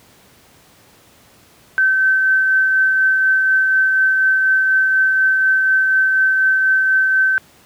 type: tone with tremolo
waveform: sine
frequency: 1540 Hz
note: G6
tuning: 31 cents flat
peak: -10 dBFS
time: 1.78-7.38 s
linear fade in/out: 0 ms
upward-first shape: triangle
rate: 4.1 Hz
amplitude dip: 30%
effects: pink hiss -49 dBFS RMS until 7.65 s + high-pass 80 Hz 12 dB/octave